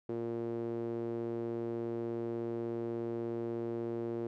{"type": "tone with band-pass filter", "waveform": "sawtooth", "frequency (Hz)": 116.54, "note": "A#2", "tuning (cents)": 0, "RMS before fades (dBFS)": -37, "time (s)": [0.09, 4.27], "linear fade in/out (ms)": 0, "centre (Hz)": 380, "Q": 3.2, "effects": []}